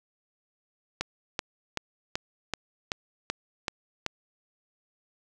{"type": "click train", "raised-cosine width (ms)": 0.2, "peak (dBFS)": -11, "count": 9, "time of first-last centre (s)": [1.01, 4.063], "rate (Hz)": 2.62, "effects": []}